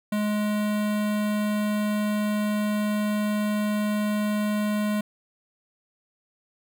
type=tone with notch filter; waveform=square; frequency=209.8 Hz; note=G#3; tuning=18 cents sharp; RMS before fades=-25 dBFS; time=0.12-5.01 s; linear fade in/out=5 ms; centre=5600 Hz; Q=1.5; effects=none